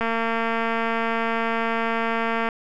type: click train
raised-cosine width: 0.5 ms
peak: -10 dBFS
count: 566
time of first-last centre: 0.01-2.488 s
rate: 228 Hz
effects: none